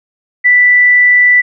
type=tone; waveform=sine; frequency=1975.5 Hz; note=B6; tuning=in tune; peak=-4 dBFS; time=0.44-1.42 s; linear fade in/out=20 ms; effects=none